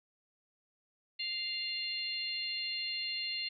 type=harmonic tone; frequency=698.5 Hz; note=F5; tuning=in tune; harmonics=3 / 4 / 5 / 6; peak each=-43 / -39 / -47 / -37 dBFS; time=1.19-3.49 s; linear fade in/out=10 ms; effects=none